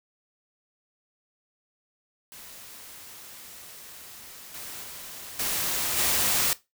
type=noise with level steps; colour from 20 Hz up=white; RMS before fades=-45 / -39 / -41 / -28 / -24 dBFS; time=2.32-6.53 s; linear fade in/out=0 ms; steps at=4.54 / 4.83 / 5.39 / 5.97 s; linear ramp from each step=5 ms; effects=noise-tail reverb RT60 0.2 s tail -17 dB re dry